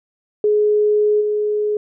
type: tone with level steps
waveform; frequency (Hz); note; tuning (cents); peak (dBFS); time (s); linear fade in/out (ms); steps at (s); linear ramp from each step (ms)
sine; 420.4; G#4; +21; -12 / -16; 0.44-1.77; 2; 1.2; 20
effects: none